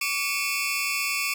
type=tone cluster; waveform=sawtooth; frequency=1145 / 2214 / 2431 / 2662 Hz; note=D6 / C#7 / D#7 / E7; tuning=-44 / -3 / -41 / +16 cents; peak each=-30 / -28 / -26 / -26 dBFS; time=0.01-1.34 s; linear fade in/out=5 ms; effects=none